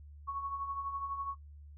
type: tone with tremolo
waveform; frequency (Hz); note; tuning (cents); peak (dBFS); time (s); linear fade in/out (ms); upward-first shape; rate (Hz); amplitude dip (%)
sine; 1108.7; C#6; 0; -33; 0.27-1.35; 20; triangle; 12; 60
effects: noise-tail reverb RT60 0.1 s tail -17 dB re dry + added 73 Hz sine -49 dBFS peak until 1.77 s